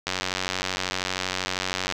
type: click train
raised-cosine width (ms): 0.2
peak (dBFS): -8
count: 173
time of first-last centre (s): 0.07-1.923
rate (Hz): 92.8
effects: none